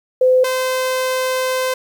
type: tone pair in turn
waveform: sine / sawtooth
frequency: 511 / 515.4 Hz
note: C5 / C5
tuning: -41 / -26 cents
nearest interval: unison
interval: 15 cents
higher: second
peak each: -9 / -13 dBFS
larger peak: first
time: 0.21-0.44 / 0.44-1.74 s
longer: second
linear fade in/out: 5 ms
effects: 8-bit